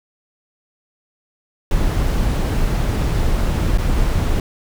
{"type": "noise with dropouts", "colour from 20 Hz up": "brown", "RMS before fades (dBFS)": -17, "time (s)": [1.71, 4.4], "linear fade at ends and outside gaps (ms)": 2, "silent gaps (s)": [3.776, 3.783], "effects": []}